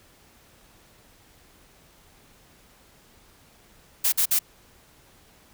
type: noise bursts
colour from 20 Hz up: blue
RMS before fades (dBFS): -21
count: 3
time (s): 4.04-4.392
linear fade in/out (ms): 10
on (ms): 84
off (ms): 50
effects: pink hiss -56 dBFS RMS until 5.53 s